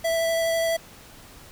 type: tone with vibrato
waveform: square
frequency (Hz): 660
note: E5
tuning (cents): +2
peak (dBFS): -22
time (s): 0.04-0.77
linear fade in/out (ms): 10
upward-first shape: sine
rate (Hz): 12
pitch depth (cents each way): 9
effects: pink hiss -47 dBFS RMS until 1.51 s